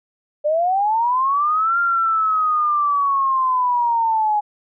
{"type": "linear two-way sweep", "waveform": "sine", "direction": "up then down", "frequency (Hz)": [582, 1396.9, 829], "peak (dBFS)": -15, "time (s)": [0.44, 4.41], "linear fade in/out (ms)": 20, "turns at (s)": 1.79, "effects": []}